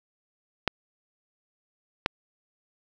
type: clicks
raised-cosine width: 0.3 ms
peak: -6 dBFS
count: 2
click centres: 0.677 / 2.061 s
effects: none